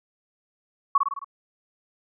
sine tone with echo, 1115 Hz, C#6, 10 cents sharp, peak -14 dBFS, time 0.95-0.98 s, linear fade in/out 5 ms, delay 53 ms, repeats 5, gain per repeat -4 dB, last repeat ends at 1.245 s, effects none

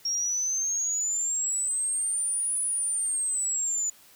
sine exponential two-way sweep, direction up then down, 5560 to 9956 to 6940 Hz, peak -25 dBFS, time 0.05-3.9 s, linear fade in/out 5 ms, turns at 2.6 s, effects white hiss -55 dBFS RMS until 4.15 s

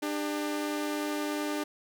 sawtooth tone pair together, 298.6 / 401.6 Hz, D4 / G4, +29 / +42 cents, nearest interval perfect fourth, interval 513 cents, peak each -27 / -33 dBFS, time 0.02-1.64 s, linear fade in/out 10 ms, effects none

